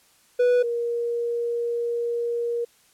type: tone pair in turn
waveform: triangle / sine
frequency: 491.3 / 472.1 Hz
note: B4 / A#4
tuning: -9 / +22 cents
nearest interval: minor second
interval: 69 cents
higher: first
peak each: -14 / -23 dBFS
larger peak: first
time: 0.39-0.63 / 0.63-2.65 s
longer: second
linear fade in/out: 10 ms
effects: white hiss -59 dBFS RMS until 2.93 s + low-pass 12000 Hz 12 dB/octave